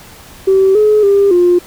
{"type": "tone with pitch steps", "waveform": "sine", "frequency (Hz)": [384.3, 424.7, 399.4, 353.4], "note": ["G4", "G#4", "G4", "F4"], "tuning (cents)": [-34, 39, 32, 21], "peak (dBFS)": -5, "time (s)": [0.47, 1.59], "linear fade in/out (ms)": 10, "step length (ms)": 280, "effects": ["tanh soft clip ceiling -1 dBFS", "pink hiss -37 dBFS RMS until 1.66 s"]}